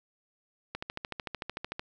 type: click train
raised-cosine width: 0.3 ms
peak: -19 dBFS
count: 15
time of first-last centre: 0.75-1.795 s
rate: 13.4 Hz
effects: none